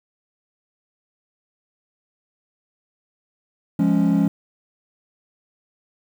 triangle chord, Db major, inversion first, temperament equal, 174.61 / 207.7 / 277.2 Hz, F3 / Ab3 / Db4, 0 / 0 / 0 cents, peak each -17 dBFS, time 3.79-4.28 s, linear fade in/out 5 ms, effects tanh soft clip ceiling -7 dBFS + 8-bit

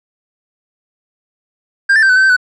triangle tone with pitch steps, 1596 / 1767 / 1564 / 1503 / 1538 / 1553 / 1491 Hz, G6 / A6 / G6 / F#6 / G6 / G6 / F#6, +31 / +7 / -4 / +27 / -33 / -17 / +13 cents, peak -5 dBFS, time 1.89-2.366 s, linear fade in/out 10 ms, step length 68 ms, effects resampled to 22050 Hz

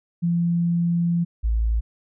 sine tone pair in turn, 171.1 / 55.76 Hz, F3 / A1, -35 / +24 cents, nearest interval octave + perfect fifth, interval 1941 cents, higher first, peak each -18 dBFS, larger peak neither, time 0.22-1.25 / 1.43-1.81 s, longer first, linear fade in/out 20 ms, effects none

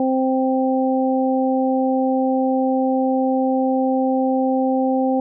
harmonic tone, 261.6 Hz, C4, in tune, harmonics 1 / 2 / 3, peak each -18 / -21 / -23 dBFS, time 0-5.2 s, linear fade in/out 2 ms, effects none

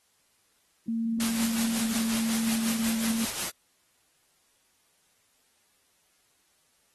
sine tone with pitch glide, 227.9 to 225.7 Hz, A#3 to A3, -39 to +44 cents, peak -26 dBFS, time 0.88-3.25 s, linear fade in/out 5 ms, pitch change -17 cents, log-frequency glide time 1.72-1.86 s
white noise with tremolo, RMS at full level -30 dBFS, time 1.2-3.5 s, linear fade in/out 2 ms, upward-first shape sine, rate 5.5 Hz, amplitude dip 50%
effects white hiss -68 dBFS RMS until 6.94 s + AAC 32 kbps

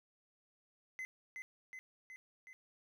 triangle tone with echo, 2045 Hz, C7, 40 cents flat, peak -39 dBFS, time 0.99-1.05 s, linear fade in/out 0 ms, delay 370 ms, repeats 4, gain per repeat -3 dB, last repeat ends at 2.53 s, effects none

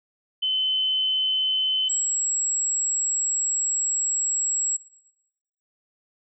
sine tone pair in turn, 3048 / 7680 Hz, G7 / B8, -49 / -49 cents, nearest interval octave + major third, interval 1600 cents, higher second, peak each -21 dBFS, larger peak neither, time 0.42-1.89 / 1.89-4.77 s, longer second, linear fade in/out 10 ms, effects noise-tail reverb RT60 0.9 s tail -18 dB re dry

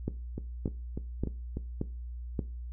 two click trains, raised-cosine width 3 ms, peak -17 / -22 dBFS, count 5 / 5, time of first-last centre 0.08-2.392 / 0.38-1.57 s, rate 1.73 / 3.36 Hz, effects noise-tail reverb RT60 0.3 s tail -17 dB re dry + added 60 Hz sine -37 dBFS peak until 2.72 s

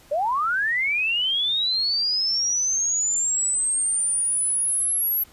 sine linear sweep, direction up, 550 to 11750 Hz, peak -20 dBFS, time 0.11-5.24 s, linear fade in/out 10 ms, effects pink hiss -52 dBFS RMS until 5.32 s + resampled to 32000 Hz

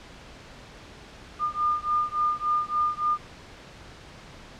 sine beating tone pair, 1208 / 1211.5 Hz, D6 / D#6, +48 / -47 cents, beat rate 3.5 Hz, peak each -26 dBFS, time 1.39-3.18 s, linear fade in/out 50 ms, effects pink hiss -46 dBFS RMS until 4.59 s + low-pass 5000 Hz 12 dB/octave

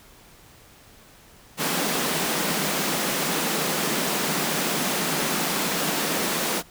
pink high-pass noise, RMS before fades -25 dBFS, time 1.57-6.63 s, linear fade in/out 50 ms, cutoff 150 Hz, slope 96 dB/octave, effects pink hiss -51 dBFS RMS until 6.7 s

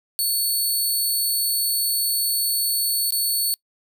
10% pulse tone with dropouts, 4435 Hz, C#8, in tune, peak -13 dBFS, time 0.19-3.54 s, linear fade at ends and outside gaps 0 ms, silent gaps 3.106-3.123 s, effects noise-tail reverb RT60 0.1 s tail -25 dB re dry

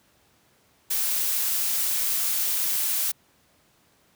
blue noise, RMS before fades -25 dBFS, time 0.9-3.12 s, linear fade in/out 10 ms, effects pink hiss -62 dBFS RMS until 4.15 s + high-pass 80 Hz 12 dB/octave

